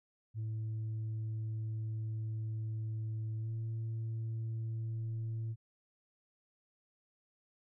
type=tone with pitch glide; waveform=sine; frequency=110 to 112.57 Hz; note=A2 to A2; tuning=0 to +40 cents; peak=-33 dBFS; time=0.34-5.56 s; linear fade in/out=50 ms; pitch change=+40 cents; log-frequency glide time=3.38-3.51 s; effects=tanh soft clip ceiling -34 dBFS